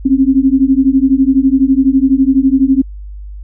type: beating tone pair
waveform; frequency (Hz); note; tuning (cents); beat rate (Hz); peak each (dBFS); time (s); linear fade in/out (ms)
sine; 261.6 / 273.6; C4 / C#4; 0 / -23; 12; -10; 0.05-2.82; 10
effects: added 50 Hz sine -25 dBFS peak until 3.43 s